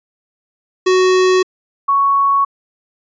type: tone pair in turn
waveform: square / sine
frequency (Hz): 371 / 1111.7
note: F#4 / C#6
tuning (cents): +5 / +5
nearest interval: octave + perfect fifth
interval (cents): 1900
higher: second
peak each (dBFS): -10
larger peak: neither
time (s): 0.86-1.43 / 1.88-2.45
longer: neither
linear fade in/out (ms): 10
effects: resampled to 16000 Hz